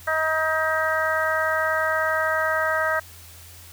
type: harmonic tone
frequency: 316.4 Hz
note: D#4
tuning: 29 cents sharp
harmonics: 2 / 3 / 4 / 5 / 6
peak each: -25 / -31 / -26 / -25 / -28 dBFS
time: 0.07-3 s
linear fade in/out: 10 ms
effects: added 85 Hz sine -46 dBFS peak until 3.72 s + white hiss -46 dBFS RMS until 3.72 s